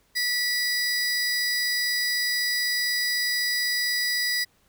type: tone pair together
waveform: 40% pulse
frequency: 1956 / 4929 Hz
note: B6 / D#8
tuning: -17 / -17 cents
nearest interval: octave + major third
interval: 1600 cents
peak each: -25 dBFS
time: 0.15-4.45 s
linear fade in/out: 20 ms
effects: pink hiss -64 dBFS RMS until 4.68 s